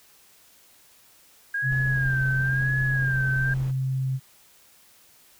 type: tone with vibrato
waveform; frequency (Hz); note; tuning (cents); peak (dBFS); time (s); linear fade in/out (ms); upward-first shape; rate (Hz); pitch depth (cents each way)
sine; 1616; G#6; -48; -24; 1.54-3.54; 5; sine; 0.99; 81
type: tone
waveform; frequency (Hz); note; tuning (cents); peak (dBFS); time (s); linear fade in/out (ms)
sine; 131.9; C3; +14; -23; 1.62-4.2; 50
type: noise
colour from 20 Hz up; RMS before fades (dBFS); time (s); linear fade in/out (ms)
brown; -37; 1.7-3.72; 20
effects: white hiss -56 dBFS RMS until 5.39 s